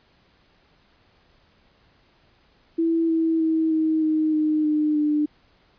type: tone with pitch steps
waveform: sine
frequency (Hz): 329.6 / 325.1 / 320.6 / 316.2 / 311.8 / 307.5 / 303.3 / 299.1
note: E4 / E4 / E4 / D#4 / D#4 / D#4 / D#4 / D4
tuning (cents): 0 / -24 / -48 / +28 / +4 / -20 / -44 / +32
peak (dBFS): -18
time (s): 2.78-5.26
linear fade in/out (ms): 10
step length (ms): 310
effects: pink hiss -60 dBFS RMS until 5.78 s + resampled to 11025 Hz